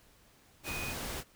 sine tone in noise, 2489 Hz, D#7, in tune, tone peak -39 dBFS, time 0.64-0.95 s, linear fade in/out 50 ms, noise pink, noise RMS -39 dBFS, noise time 0.63-1.24 s, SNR -3 dB, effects pink hiss -63 dBFS RMS until 1.35 s

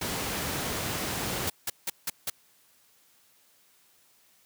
pink noise, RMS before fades -31 dBFS, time 0.01-1.49 s, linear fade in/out 5 ms
white noise bursts, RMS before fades -30 dBFS, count 5, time 1.47-2.3 s, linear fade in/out 5 ms, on 30 ms, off 170 ms
effects white hiss -63 dBFS RMS until 4.45 s + high-pass 80 Hz 12 dB/octave

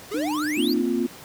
square exponential sweep, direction up, 388.1 to 4978 Hz, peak -28 dBFS, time 0.11-0.74 s, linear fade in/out 10 ms
sine tone with vibrato, 302 Hz, D4, 48 cents sharp, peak -24 dBFS, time 0.14-0.81 s, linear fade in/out 5 ms, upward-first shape triangle, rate 15 Hz, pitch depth 28 cents each way
sine chord, Bb suspended second, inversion none, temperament just, 233.1 / 262.2 / 349.6 Hz, Bb3 / C4 / F4, 0 / +4 / +2 cents, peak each -25 dBFS, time 0.57-1.07 s, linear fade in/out 10 ms
effects pink hiss -43 dBFS RMS until 1.24 s + high-pass 100 Hz 12 dB/octave

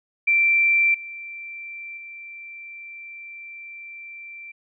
sine tone with level steps, 2349 Hz, D7, in tune, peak -15 / -33 / -36 dBFS, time 0.27-4.52 s, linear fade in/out 10 ms, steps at 0.94 / 1.97 s, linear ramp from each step 5 ms, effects none

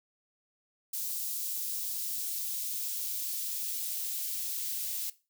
blue noise with high-pass filter sweep, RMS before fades -35 dBFS, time 0.93-5.1 s, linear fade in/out 5 ms, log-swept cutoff 4500 to 2900 Hz, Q 0.83, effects noise-tail reverb RT60 0.3 s tail -18 dB re dry

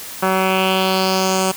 10% pulse tone with low-pass filter sweep, 188.8 Hz, F#3, 35 cents sharp, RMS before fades -17 dBFS, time 0.22-1.52 s, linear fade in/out 10 ms, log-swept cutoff 1700 to 8500 Hz, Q 2.8, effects white hiss -32 dBFS RMS until 1.56 s + high-pass 60 Hz 12 dB/octave

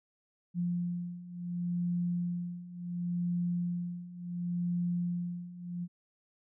sine beating tone pair, 174.61 / 175.31 Hz, F3 / F3, 0 / +7 cents, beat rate 0.7 Hz, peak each -36 / -33 dBFS, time 0.54-5.88 s, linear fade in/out 50 ms, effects none

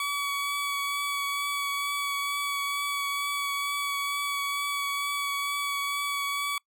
20% pulse tone with vibrato, 1135 Hz, C#6, 41 cents sharp, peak -23 dBFS, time 0-6.58 s, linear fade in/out 2 ms, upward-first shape triangle, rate 2.2 Hz, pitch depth 12 cents each way, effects noise-tail reverb RT60 0.1 s tail -25 dB re dry

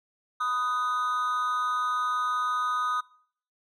triangle tone with amplitude modulation, 1244.5 Hz, D#6, in tune, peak -20 dBFS, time 0.4-3.01 s, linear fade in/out 10 ms, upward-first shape sine, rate 246 Hz, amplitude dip 75%, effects noise-tail reverb RT60 0.6 s tail -23 dB re dry

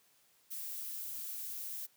violet noise, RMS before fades -42 dBFS, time 0.5-1.87 s, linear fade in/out 20 ms, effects white hiss -69 dBFS RMS until 1.96 s + high-pass 80 Hz 12 dB/octave

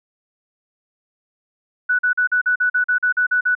sine tone bursts, 1481 Hz, F#6, 1 cent sharp, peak -14 dBFS, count 12, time 1.89-3.552 s, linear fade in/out 10 ms, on 100 ms, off 42 ms, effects none

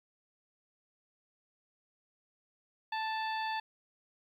harmonic tone with a mistuned harmonic, 880 Hz, A5, in tune, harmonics 1 / 2 / 3 / 4 / 5, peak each -34 / -40 / -44 / -46 / -48 dBFS, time 2.92-3.6 s, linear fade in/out 5 ms, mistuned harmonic 5, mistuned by +33 cents, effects 11-bit

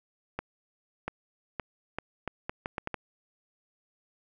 accelerating click train, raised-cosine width 0.5 ms, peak -17 dBFS, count 10, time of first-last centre 0.39-2.943 s, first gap 690 ms, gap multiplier 0.75, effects none

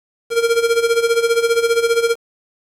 square tone with tremolo, 464.5 Hz, A#4, 6 cents flat, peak -11 dBFS, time 0.3-2.16 s, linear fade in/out 50 ms, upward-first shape sine, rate 15 Hz, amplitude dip 75%, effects low-pass 12000 Hz 12 dB/octave + 7-bit

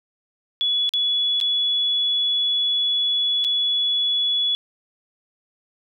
sine tone with dropouts, 3400 Hz, G#7, 40 cents sharp, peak -18 dBFS, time 0.61-4.55 s, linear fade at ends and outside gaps 0 ms, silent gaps 0.892-0.937 / 1.402-1.412 / 3.442-3.447 s, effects none

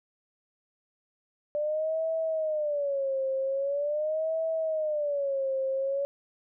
sine tone with vibrato, 587.3 Hz, D5, in tune, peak -26 dBFS, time 1.55-6.05 s, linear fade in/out 0 ms, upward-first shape sine, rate 0.43 Hz, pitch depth 170 cents each way, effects none

